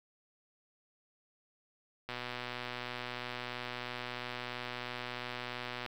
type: click train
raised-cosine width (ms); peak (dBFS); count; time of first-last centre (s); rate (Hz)
0.3; -23; 465; 2.09-5.862; 123
effects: 9-bit